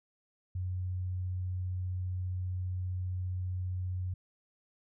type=tone; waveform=sine; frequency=91.5 Hz; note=F#2; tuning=19 cents flat; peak=-32 dBFS; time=0.55-4.14 s; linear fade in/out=5 ms; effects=none